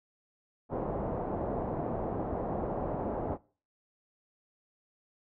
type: low-pass noise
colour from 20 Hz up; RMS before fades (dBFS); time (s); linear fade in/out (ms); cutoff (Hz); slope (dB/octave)
white; -34; 0.69-3.38; 50; 770; 24
effects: noise-tail reverb RT60 0.4 s tail -22 dB re dry